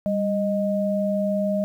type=tone pair together; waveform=sine; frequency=197.9 / 620 Hz; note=G3 / D#5; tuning=+17 / -6 cents; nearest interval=octave + minor sixth; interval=1977 cents; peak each=-23 dBFS; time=0.06-1.64 s; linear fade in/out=0 ms; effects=9-bit